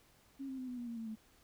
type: tone with pitch steps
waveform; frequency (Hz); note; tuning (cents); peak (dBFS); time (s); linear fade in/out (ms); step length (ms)
sine; 272.5 / 264.1 / 256 / 248.2 / 240.5 / 233.1 / 226 / 219; C#4 / C4 / C4 / B3 / B3 / A#3 / A3 / A3; -29 / +16 / -38 / +9 / -46 / 0 / +47 / -8; -40; 0.39-1.158; 20; 96
effects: pink hiss -67 dBFS RMS until 1.43 s